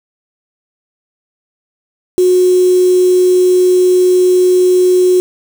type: tone with quantisation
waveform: sine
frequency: 364.8 Hz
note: F#4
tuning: 24 cents flat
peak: -6 dBFS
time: 2.18-5.2 s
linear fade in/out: 0 ms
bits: 4
effects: none